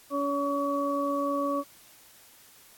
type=harmonic tone; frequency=282.8 Hz; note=C#4; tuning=35 cents sharp; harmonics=1 / 2 / 4; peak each=-30 / -30 / -30 dBFS; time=0.1-1.64 s; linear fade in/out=50 ms; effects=white hiss -55 dBFS RMS until 2.77 s + AAC 64 kbps